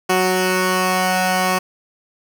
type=tone pair together; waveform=10% pulse; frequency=184.8 / 370 Hz; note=F#3 / F#4; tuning=-2 / 0 cents; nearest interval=octave; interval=1202 cents; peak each=-10 dBFS; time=0.09-1.59 s; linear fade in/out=10 ms; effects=none